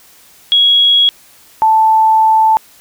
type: tone pair in turn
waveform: sine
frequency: 3322 / 879.9 Hz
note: G#7 / A5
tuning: 0 / 0 cents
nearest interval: octave + major seventh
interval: 2300 cents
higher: first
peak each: -6 dBFS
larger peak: neither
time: 0.52-1.09 / 1.62-2.57 s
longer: second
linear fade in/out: 0 ms
effects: white hiss -44 dBFS RMS until 2.8 s